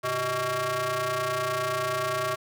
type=ring-modulated tone; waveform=sawtooth; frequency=246.9 Hz; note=B3; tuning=in tune; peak=-19 dBFS; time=0.03-2.36 s; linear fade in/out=20 ms; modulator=879 Hz; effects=none